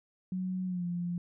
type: tone with pitch glide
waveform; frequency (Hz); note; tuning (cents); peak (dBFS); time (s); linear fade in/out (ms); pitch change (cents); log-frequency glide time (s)
sine; 185 to 174.62; F#3 to F3; 0 to 0; -31; 0.32-1.18; 2; -100; 0.66-0.85
effects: none